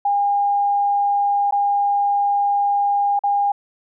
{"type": "tone with dropouts", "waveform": "sine", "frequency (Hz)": 810, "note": "G#5", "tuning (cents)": -43, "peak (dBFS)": -15, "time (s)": [0.05, 3.52], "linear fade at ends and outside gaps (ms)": 5, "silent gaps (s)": [[1.51, 1.523], [3.192, 3.236]], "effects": []}